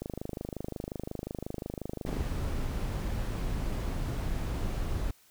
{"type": "click train", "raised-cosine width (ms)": 2, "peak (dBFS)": -22, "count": 57, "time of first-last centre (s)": [0.02, 2.208], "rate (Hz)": 25.6}
{"type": "noise", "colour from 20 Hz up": "brown", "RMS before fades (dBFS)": -32, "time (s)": [2.06, 5.11], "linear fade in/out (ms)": 5}
{"effects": ["white hiss -62 dBFS RMS until 5.3 s"]}